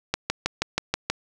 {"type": "click train", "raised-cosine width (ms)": 0.2, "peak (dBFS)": -5, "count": 7, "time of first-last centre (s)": [0.14, 1.1], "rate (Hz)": 6.25, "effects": []}